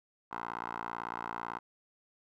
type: tone with band-pass filter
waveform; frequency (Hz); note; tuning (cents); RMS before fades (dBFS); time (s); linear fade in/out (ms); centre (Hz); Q
10% pulse; 58; A#1; -8; -40; 0.31-1.59; 10; 1100; 4.5
effects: none